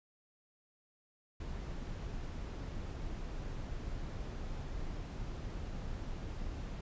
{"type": "noise", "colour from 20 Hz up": "brown", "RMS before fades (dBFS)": -41, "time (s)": [1.4, 6.81], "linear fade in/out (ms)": 5, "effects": ["resampled to 16000 Hz"]}